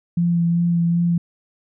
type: tone with vibrato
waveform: sine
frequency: 170.8 Hz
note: F3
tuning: 38 cents flat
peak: -15 dBFS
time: 0.17-1.18 s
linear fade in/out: 5 ms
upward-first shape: sine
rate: 2.6 Hz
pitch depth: 16 cents each way
effects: none